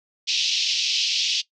pink band-pass noise, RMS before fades -23 dBFS, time 0.27-1.42 s, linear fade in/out 20 ms, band 2700 to 5800 Hz, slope 48 dB/octave, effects noise-tail reverb RT60 0.1 s tail -18 dB re dry

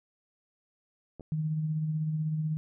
clicks, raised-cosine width 2 ms, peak -30 / -33 dBFS, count 2, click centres 1.197 / 1.208 s
sine tone with tremolo, 155.56 Hz, D#3, in tune, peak -26 dBFS, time 1.32-2.57 s, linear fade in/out 0 ms, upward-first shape sine, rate 16 Hz, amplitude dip 35%
effects none

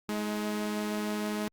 sawtooth tone pair together, 210.4 / 318.8 Hz, G#3 / D#4, +23 / +42 cents, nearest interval perfect fifth, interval 719 cents, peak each -27 / -35 dBFS, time 0.09-1.48 s, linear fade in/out 0 ms, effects Opus 48 kbps

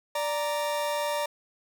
40% pulse tone pair together, 587.3 / 932.3 Hz, D5 / A#5, 0 / 0 cents, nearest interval minor sixth, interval 800 cents, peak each -28 / -30 dBFS, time 0.15-1.26 s, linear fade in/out 5 ms, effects none

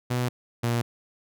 sawtooth tone pair in turn, 123.47 / 118.45 Hz, B2 / A#2, 0 / +28 cents, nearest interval minor second, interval 72 cents, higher first, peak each -20 / -19 dBFS, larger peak second, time 0.1-0.29 / 0.63-0.82 s, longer neither, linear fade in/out 10 ms, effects none

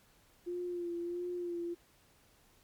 sine tone with vibrato, 349.2 Hz, F4, in tune, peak -35 dBFS, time 0.46-1.75 s, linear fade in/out 20 ms, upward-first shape sine, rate 1.5 Hz, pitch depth 32 cents each way, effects pink hiss -66 dBFS RMS until 2.63 s + MP3 96 kbps

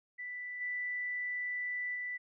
sine tone with level steps, 1979 Hz, B6, 3 cents sharp, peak -39 / -34 / -36 dBFS, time 0.18-2.18 s, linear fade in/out 20 ms, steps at 0.6 / 1.94 s, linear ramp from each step 20 ms, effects none

